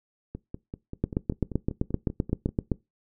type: two click trains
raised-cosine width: 3 ms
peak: -11 / -22 dBFS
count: 14 / 12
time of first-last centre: 1.04-2.717 / 0.35-2.49 s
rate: 7.75 / 5.14 Hz
effects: noise-tail reverb RT60 0.2 s tail -21 dB re dry